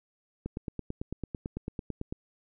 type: click train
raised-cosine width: 3 ms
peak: -21 dBFS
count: 16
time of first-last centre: 0.46-2.125 s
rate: 9.01 Hz
effects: none